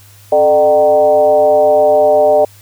sine tone with frequency modulation, 601 Hz, D5, 40 cents sharp, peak -6 dBFS, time 0.32-2.45 s, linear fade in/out 5 ms, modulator 164 Hz, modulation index 0.88, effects added 101 Hz sine -41 dBFS peak until 2.61 s + white hiss -44 dBFS RMS until 2.61 s

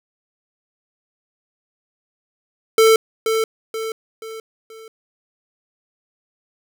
square tone with echo, 444.6 Hz, A4, 18 cents sharp, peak -10 dBFS, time 2.78-2.96 s, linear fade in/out 2 ms, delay 480 ms, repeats 4, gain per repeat -7 dB, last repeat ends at 4.88 s, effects none

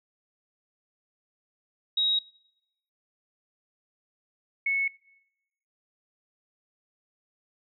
sine tone pair in turn, 3801 / 2202 Hz, A#7 / C#7, +33 / -12 cents, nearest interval major sixth, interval 945 cents, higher first, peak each -22 / -23 dBFS, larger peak first, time 1.97-2.19 / 4.66-4.88 s, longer neither, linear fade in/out 5 ms, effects noise-tail reverb RT60 0.9 s tail -24 dB re dry

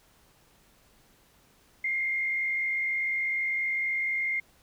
sine tone with frequency modulation, 2117 Hz, C7, 20 cents sharp, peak -26 dBFS, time 1.84-4.4 s, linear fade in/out 5 ms, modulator 55.9 Hz, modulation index 0.7, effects pink hiss -62 dBFS RMS until 4.62 s

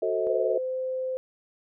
sine chord, F# diminished seventh, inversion none, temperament just, 370 / 444 / 532.8 / 639.4 Hz, F#4 / A4 / C5 / Eb5, 0 / +16 / +31 / +47 cents, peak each -30 / -28 / -32 / -28 dBFS, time 0.02-0.58 s, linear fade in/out 5 ms
sine tone with pitch glide, 513 to 517.2 Hz, C5 to C5, -34 to -20 cents, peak -27 dBFS, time 0.27-1.17 s, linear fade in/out 0 ms, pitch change +14 cents, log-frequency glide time 0.52-0.78 s
effects none

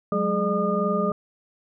sine tone cluster, 184.9 / 207.7 / 419.9 / 603 / 1216 Hz, F#3 / G#3 / G#4 / D5 / D#6, -1 / 0 / +19 / +46 / -40 cents, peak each -27 dBFS, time 0.12-1.12 s, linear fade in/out 2 ms, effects none

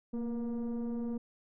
sine tone with frequency modulation, 233.1 Hz, A#3, in tune, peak -30 dBFS, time 0.13-1.18 s, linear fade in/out 10 ms, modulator 244 Hz, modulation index 0.6, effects tanh soft clip ceiling -32 dBFS

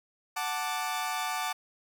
sawtooth chord, D major, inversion first, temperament equal, 740 / 880 / 1174.7 Hz, F#5 / A5 / D6, 0 / 0 / 0 cents, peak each -31 dBFS, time 0.36-1.53 s, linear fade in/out 10 ms, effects none

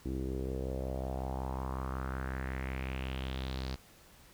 sawtooth tone with low-pass filter sweep, 65.41 Hz, C2, in tune, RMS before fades -37 dBFS, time 0.05-3.76 s, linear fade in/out 10 ms, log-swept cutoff 320 to 4700 Hz, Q 3.8, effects pink hiss -59 dBFS RMS until 4.33 s

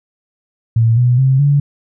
sine tone with pitch steps, 114.2 / 123.11 / 132.71 / 143.05 Hz, A#2 / B2 / C3 / D3, -35 / -5 / +25 / -45 cents, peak -8 dBFS, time 0.76-1.6 s, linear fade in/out 5 ms, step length 210 ms, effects none

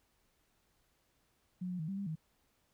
sine tone with pitch steps, 181.7 / 179.9 / 157.4 / 194.8 / 199.3 / 158.2 Hz, F#3 / F#3 / D#3 / G3 / G3 / D#3, -31 / -48 / +20 / -11 / +29 / +29 cents, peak -36 dBFS, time 1.61-2.156 s, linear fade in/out 10 ms, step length 91 ms, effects pink hiss -75 dBFS RMS until 2.73 s

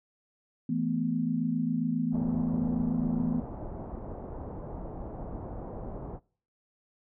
sine chord, E suspended fourth, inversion none, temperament just, 164.81 / 219.8 / 247.2 Hz, E3 / A3 / B3, 0 / -2 / +2 cents, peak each -32 / -32 / -29 dBFS, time 0.69-3.4 s, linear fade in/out 5 ms
pink low-pass noise, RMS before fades -39 dBFS, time 2.11-6.2 s, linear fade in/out 50 ms, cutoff 850 Hz, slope 24 dB/octave
effects noise-tail reverb RT60 0.5 s tail -25 dB re dry

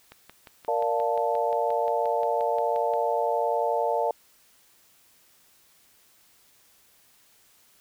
click train, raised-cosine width 0.3 ms, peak -28 dBFS, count 17, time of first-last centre 0.12-2.937 s, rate 5.68 Hz
sine chord, Bb major seventh, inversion none, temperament equal, 466.2 / 587.3 / 698.5 / 880 Hz, Bb4 / D5 / F5 / A5, 0 / 0 / 0 / 0 cents, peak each -28 dBFS, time 0.68-4.11 s, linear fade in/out 2 ms
effects white hiss -60 dBFS RMS until 7.8 s

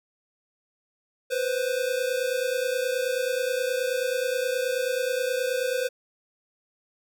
square tone pair together, 493.9 / 523.3 Hz, B4 / C5, 0 / 0 cents, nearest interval minor second, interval 100 cents, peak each -28 dBFS, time 1.3-5.89 s, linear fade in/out 20 ms, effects none

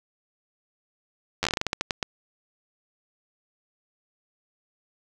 slowing click train, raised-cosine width 0.2 ms, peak -7 dBFS, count 14, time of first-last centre 1.43-2.028 s, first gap 10 ms, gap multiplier 1.23, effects none

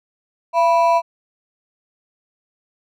triangle ring-modulated tone, 830.6 Hz, G#5, in tune, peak -7 dBFS, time 0.53-1.02 s, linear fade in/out 50 ms, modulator 152 Hz, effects none

